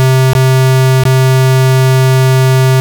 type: tone with dropouts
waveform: square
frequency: 130.81 Hz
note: C3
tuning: in tune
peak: -6 dBFS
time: 0-2.8 s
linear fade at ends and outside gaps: 0 ms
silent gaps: 0.333-0.351 / 1.036-1.053 s
effects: 8-bit